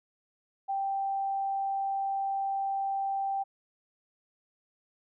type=tone; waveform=sine; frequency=784 Hz; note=G5; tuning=in tune; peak=-28 dBFS; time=0.68-3.44 s; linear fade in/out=20 ms; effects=none